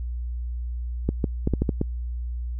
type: clicks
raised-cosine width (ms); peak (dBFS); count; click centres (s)
3; -9; 7; 1.09 / 1.242 / 1.474 / 1.537 / 1.62 / 1.692 / 1.814
effects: added 60 Hz sine -27 dBFS peak until 2.59 s